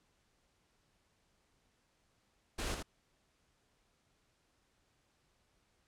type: noise with echo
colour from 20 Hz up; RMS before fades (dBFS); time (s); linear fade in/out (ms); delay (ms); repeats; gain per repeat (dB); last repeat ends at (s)
pink; -38; 2.58-2.75; 10; 79; 1; -5; 2.829
effects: pink hiss -75 dBFS RMS until 5.87 s + low-pass 9000 Hz 12 dB/octave